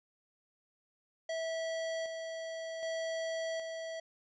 square tone with tremolo, 652 Hz, E5, 19 cents flat, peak -35 dBFS, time 1.29-4 s, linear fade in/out 5 ms, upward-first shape square, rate 0.65 Hz, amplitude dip 40%, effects resampled to 16000 Hz

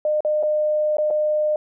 sine tone with dropouts, 607 Hz, D#5, 43 cents flat, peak -17 dBFS, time 0.05-1.56 s, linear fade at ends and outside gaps 2 ms, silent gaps 0.206-0.248 / 0.428-0.433 / 0.97-0.983 / 1.104-1.108 s, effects none

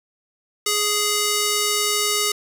square tone with band-pass filter, 416.1 Hz, G#4, 3 cents sharp, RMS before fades -21 dBFS, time 0.66-2.32 s, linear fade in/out 5 ms, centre 7600 Hz, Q 0.61, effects none

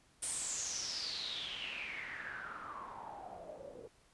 white noise with low-pass filter sweep, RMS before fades -43 dBFS, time 0.22-3.88 s, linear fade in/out 10 ms, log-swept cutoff 9300 to 450 Hz, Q 7.8, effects pink hiss -68 dBFS RMS until 4.13 s + resampled to 24000 Hz

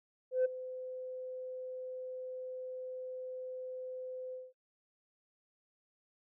sine tone with ADSR envelope, 511 Hz, C5, 41 cents flat, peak -23 dBFS, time 0.31-4.53 s, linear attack 140 ms, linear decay 14 ms, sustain -17 dB, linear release 200 ms, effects noise-tail reverb RT60 0.1 s tail -22 dB re dry + tanh soft clip ceiling -24 dBFS

